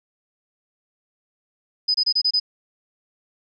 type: tone bursts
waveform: sine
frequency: 5000 Hz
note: D#8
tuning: 8 cents sharp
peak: -16 dBFS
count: 6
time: 1.88-2.399 s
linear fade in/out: 10 ms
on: 64 ms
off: 27 ms
effects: none